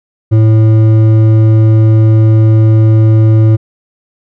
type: tone with hard clipping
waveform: sine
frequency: 110 Hz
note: A2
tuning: in tune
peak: -5 dBFS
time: 0.31-3.57 s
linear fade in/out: 20 ms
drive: 8 dB
effects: none